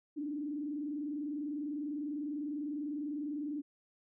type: tone with vibrato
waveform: sine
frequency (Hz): 293.7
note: D4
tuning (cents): 0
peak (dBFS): -35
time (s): 0.16-3.62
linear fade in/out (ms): 20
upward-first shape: square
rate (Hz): 20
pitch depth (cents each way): 83
effects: none